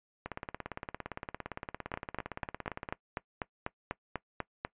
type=two click trains; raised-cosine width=0.5 ms; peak=-22 / -18 dBFS; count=47 / 12; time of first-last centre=0.26-2.889 / 1.94-4.649 s; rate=17.5 / 4.06 Hz; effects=noise-tail reverb RT60 0.1 s tail -20 dB re dry + resampled to 8000 Hz